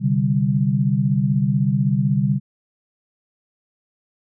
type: chord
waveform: sine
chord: C suspended second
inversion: none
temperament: equal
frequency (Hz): 130.81 / 146.83 / 196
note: C3 / D3 / G3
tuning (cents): 0 / 0 / 0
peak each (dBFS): -20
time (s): 0-2.4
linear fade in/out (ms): 50
effects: none